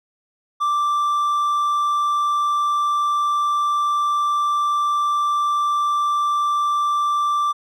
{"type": "tone", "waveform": "triangle", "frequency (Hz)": 1174.7, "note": "D6", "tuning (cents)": 0, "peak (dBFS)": -15, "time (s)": [0.6, 7.53], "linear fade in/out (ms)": 20, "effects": []}